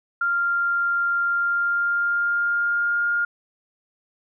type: tone with pitch glide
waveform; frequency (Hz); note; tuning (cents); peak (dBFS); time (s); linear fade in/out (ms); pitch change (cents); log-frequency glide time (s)
sine; 1393 to 1413.3; F6 to F6; -5 to +20; -19; 0.21-3.25; 5; +25; 1.24-3.09
effects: none